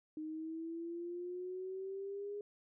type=exponential sweep; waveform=sine; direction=up; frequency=308.2 to 413.1 Hz; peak=-40 dBFS; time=0.17-2.41 s; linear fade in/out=2 ms; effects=none